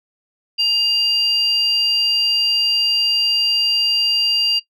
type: tone pair together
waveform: sine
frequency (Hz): 2812 / 4744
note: F7 / D8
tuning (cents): +11 / +17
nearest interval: major sixth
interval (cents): 906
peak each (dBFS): -16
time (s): 0.58-4.6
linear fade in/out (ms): 20
effects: noise-tail reverb RT60 0.1 s tail -20 dB re dry + tanh soft clip ceiling -8 dBFS